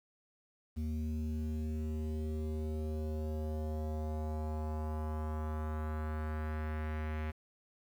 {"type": "tone with low-pass filter sweep", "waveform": "square", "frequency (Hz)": 77.5, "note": "D#2", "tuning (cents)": -6, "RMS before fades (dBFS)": -37, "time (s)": [0.76, 7.32], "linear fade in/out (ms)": 20, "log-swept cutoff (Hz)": [220, 2200], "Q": 1.9, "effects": ["10-bit"]}